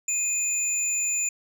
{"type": "tone pair together", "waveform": "sine", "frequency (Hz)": [2489, 7066], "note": ["D#7", "A8"], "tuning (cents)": [0, 6], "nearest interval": "octave + tritone", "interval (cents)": 1806, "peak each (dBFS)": [-29, -22], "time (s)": [0.08, 1.29], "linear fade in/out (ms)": 5, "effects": ["tanh soft clip ceiling -20 dBFS"]}